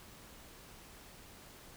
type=silence; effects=pink hiss -55 dBFS RMS until 1.76 s